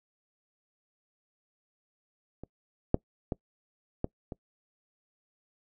clicks, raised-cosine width 2 ms, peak -28 / -8 / -17 / -15 / -24 dBFS, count 5, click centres 2.436 / 2.944 / 3.322 / 4.044 / 4.322 s, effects noise-tail reverb RT60 0.1 s tail -24 dB re dry

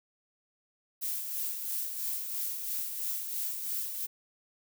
violet noise with tremolo, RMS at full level -33 dBFS, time 1.01-4.07 s, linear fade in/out 20 ms, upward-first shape sine, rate 3 Hz, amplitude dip 45%, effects none

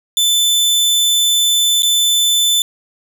sawtooth tone with dropouts, 3520 Hz, A7, in tune, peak -8 dBFS, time 0.17-2.62 s, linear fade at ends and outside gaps 1 ms, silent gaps 1.822-1.831 s, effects none

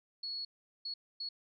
sine tone bursts at uneven times, 4363 Hz, C#8, 28 cents flat, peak -37 dBFS, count 3, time 0.23-0.45 / 0.85-0.94 / 1.2-1.29 s, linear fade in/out 5 ms, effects none

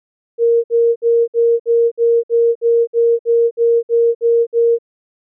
sine tone bursts, 466.2 Hz, A#4, in tune, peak -9 dBFS, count 14, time 0.38-4.787 s, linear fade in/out 50 ms, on 260 ms, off 59 ms, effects none

